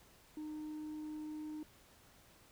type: tone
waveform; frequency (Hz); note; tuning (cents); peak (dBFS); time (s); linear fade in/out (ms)
sine; 306.1; D#4; -28; -39; 0.37-1.63; 2
effects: tanh soft clip ceiling -41 dBFS + pink hiss -64 dBFS RMS until 2.51 s